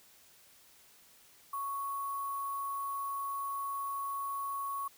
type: tone with sample-and-hold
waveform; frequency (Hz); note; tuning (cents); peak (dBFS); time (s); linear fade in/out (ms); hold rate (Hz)
sine; 1108.7; C#6; 0; -34; 1.53-4.88; 5; 11025
effects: white hiss -61 dBFS RMS until 4.97 s